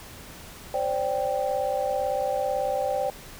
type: chord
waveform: sine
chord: C suspended second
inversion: none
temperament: equal with one note detuned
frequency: 523.3 / 581.3 / 784 Hz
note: C5 / D5 / G5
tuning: 0 / -18 / 0 cents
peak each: -28 dBFS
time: 0.74-3.1 s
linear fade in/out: 2 ms
effects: pink hiss -44 dBFS RMS until 3.39 s